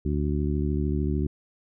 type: harmonic tone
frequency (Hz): 73.42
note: D2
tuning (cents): 0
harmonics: 1 / 2 / 3 / 4 / 5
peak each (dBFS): -26 / -29 / -31 / -32 / -33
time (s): 0.05-1.27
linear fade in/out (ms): 5
effects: none